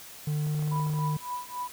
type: tone with pitch glide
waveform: triangle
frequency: 150 to 152.01 Hz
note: D3 to D#3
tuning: +37 to -40 cents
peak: -24 dBFS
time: 0.27-1.17 s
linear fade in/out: 5 ms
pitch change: +23 cents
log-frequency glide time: 0.37-0.81 s
type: clicks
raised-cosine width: 1 ms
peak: -31 dBFS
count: 12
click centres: 0.468 / 0.548 / 0.593 / 0.625 / 0.676 / 0.724 / 0.762 / 0.798 / 0.867 / 0.9 / 0.937 / 0.989 s
type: tone with tremolo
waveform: sine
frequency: 987.8 Hz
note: B5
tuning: in tune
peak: -29 dBFS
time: 0.71-1.68 s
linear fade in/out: 10 ms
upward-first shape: triangle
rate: 3.6 Hz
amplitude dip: 100%
effects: white hiss -46 dBFS RMS until 1.72 s